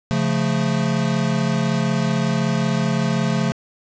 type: chord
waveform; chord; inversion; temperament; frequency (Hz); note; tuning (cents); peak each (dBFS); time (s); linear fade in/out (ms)
square; Db augmented; none; equal; 138.59 / 174.61 / 220; Db3 / F3 / A3; 0 / 0 / 0; -23; 0.11-3.52; 0
effects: resampled to 16000 Hz + 7-bit